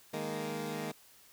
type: chord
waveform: 15% pulse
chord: D# suspended fourth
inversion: none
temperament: equal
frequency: 155.56 / 207.7 / 233.1 Hz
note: D#3 / G#3 / A#3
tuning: 0 / 0 / 0 cents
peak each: -34 dBFS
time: 0.13-0.92 s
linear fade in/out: 10 ms
effects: white hiss -60 dBFS RMS until 1.32 s